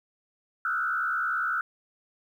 sine tone with frequency modulation, 1406 Hz, F6, 11 cents sharp, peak -25 dBFS, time 0.65-1.61 s, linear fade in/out 2 ms, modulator 69.9 Hz, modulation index 1.6, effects 10-bit

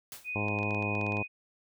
white noise with exponential decay, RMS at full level -40 dBFS, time 0.12-0.36 s, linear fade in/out 1 ms, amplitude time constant 52 ms
sine tone, 2489 Hz, D#7, in tune, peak -33 dBFS, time 0.24-1.28 s, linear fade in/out 50 ms
harmonic tone, 104 Hz, G#2, 3 cents sharp, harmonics 1 / 2 / 3 / 4 / 5 / 6 / 7 / 8 / 9 / 10, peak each -34 / -37 / -39 / -40 / -41 / -42 / -42 / -43 / -44 / -44 dBFS, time 0.35-1.23 s, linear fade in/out 10 ms
clicks, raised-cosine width 0.2 ms, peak -30 dBFS, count 11, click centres 0.484 / 0.588 / 0.631 / 0.708 / 0.747 / 0.825 / 0.952 / 1.013 / 1.066 / 1.122 / 1.17 s
effects none

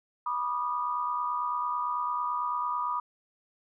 sine tone cluster, 979 / 1154 / 1223 Hz, B5 / D6 / D#6, -15 / -31 / -30 cents, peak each -31 / -37 / -31 dBFS, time 0.26-3 s, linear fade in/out 5 ms, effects none

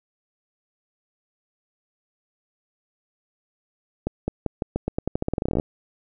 accelerating click train, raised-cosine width 2 ms, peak -10 dBFS, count 22, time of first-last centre 4.07-5.599 s, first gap 210 ms, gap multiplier 0.87, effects none

